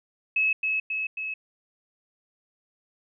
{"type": "tone with echo", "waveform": "sine", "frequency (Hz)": 2582, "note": "E7", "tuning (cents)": -37, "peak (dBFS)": -20, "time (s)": [0.36, 0.53], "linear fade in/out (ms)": 5, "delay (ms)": 270, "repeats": 3, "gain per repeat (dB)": -3, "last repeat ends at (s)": 1.34, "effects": []}